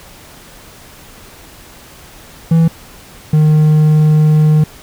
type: tone pair in turn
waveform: triangle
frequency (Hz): 164.3 / 153.51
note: E3 / D#3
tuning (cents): -5 / -23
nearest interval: minor second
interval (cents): 118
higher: first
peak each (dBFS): -4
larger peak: neither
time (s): 2.51-2.68 / 3.33-4.64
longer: second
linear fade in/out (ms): 5
effects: pink hiss -38 dBFS RMS until 4.82 s